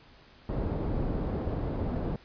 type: low-pass noise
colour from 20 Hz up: pink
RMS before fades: -31 dBFS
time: 0.49-2.16 s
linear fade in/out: 2 ms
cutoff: 560 Hz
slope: 12 dB/octave
effects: pink hiss -56 dBFS RMS until 2.24 s + resampled to 11025 Hz